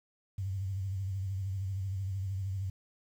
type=tone with vibrato; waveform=sine; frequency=96.4 Hz; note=G2; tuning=28 cents flat; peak=-32 dBFS; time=0.38-2.7 s; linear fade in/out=5 ms; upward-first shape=sine; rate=13 Hz; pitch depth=67 cents each way; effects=10-bit